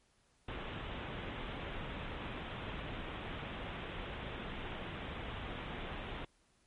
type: low-pass noise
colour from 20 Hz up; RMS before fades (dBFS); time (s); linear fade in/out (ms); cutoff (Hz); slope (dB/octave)
pink; -43; 0.48-6.25; 5; 3600; 96
effects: pink hiss -72 dBFS RMS until 6.66 s + MP3 48 kbps